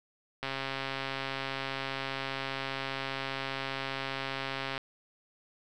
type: click train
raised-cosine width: 0.3 ms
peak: -18 dBFS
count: 588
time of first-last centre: 0.43-4.778 s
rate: 135 Hz
effects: none